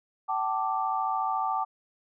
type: chord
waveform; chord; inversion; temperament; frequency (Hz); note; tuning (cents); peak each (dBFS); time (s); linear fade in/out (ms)
sine; G suspended second; none; equal with one note detuned; 766.1 / 880 / 1174.7; G5 / A5 / D6; -40 / 0 / 0; -30; 0.28-1.65; 20
effects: none